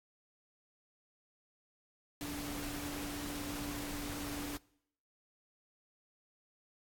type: tone in noise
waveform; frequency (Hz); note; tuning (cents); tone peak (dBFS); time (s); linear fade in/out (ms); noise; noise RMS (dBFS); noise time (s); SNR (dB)
sine; 290; D4; -22; -41; 2.21-4.57; 0; pink; -43; 2.21-4.57; -1
effects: noise-tail reverb RT60 0.7 s tail -23 dB re dry + AAC 64 kbps